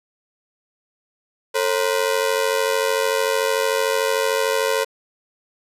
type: ring-modulated tone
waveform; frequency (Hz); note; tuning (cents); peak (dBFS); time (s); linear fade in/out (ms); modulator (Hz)
sawtooth; 493.9; B4; 0; -11; 1.54-4.85; 20; 46.7
effects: resampled to 32000 Hz + 8-bit